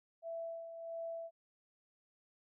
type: tone with tremolo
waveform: sine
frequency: 664 Hz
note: E5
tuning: 12 cents sharp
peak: -39 dBFS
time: 0.22-1.31 s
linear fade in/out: 50 ms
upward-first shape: sine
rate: 1.5 Hz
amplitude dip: 55%
effects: none